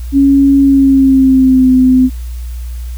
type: tone with pitch glide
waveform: sine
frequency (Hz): 276.4 to 256.4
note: C#4 to C4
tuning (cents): -5 to -35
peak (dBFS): -4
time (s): 0.12-2.1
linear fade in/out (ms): 50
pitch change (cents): -130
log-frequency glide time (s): 0.6-1.7
effects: added 60 Hz sine -19 dBFS peak until 2.97 s + white hiss -41 dBFS RMS until 2.97 s